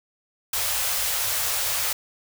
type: band-stop noise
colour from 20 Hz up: white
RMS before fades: -25 dBFS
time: 0.53-1.93 s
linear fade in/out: 5 ms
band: 120 to 480 Hz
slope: 48 dB/octave
effects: none